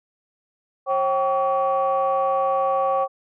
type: tone cluster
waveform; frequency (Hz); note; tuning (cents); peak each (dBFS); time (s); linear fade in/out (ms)
sine; 540 / 773 / 1133; C#5 / G5 / C#6; -45 / -24 / +37; -21 / -22 / -23; 0.86-3.08; 50
effects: tanh soft clip ceiling -11 dBFS